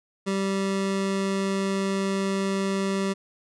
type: tone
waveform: 25% pulse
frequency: 194.7 Hz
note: G3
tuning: 12 cents flat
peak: -20 dBFS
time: 0.26-3.14 s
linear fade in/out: 20 ms
effects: resampled to 22050 Hz